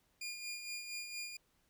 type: tone with tremolo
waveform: 20% pulse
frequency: 2419 Hz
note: D#7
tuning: 49 cents flat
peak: -35 dBFS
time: 0.21-1.37 s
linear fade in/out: 5 ms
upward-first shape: sine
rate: 4.3 Hz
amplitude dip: 50%
effects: pink hiss -75 dBFS RMS until 1.69 s